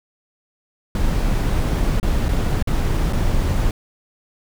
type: noise with dropouts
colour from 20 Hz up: brown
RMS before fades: -18 dBFS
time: 0.95-3.71 s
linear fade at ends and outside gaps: 2 ms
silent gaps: 1.999-2.029 / 2.285-2.289 / 2.626-2.673 / 3.127-3.131 s
effects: none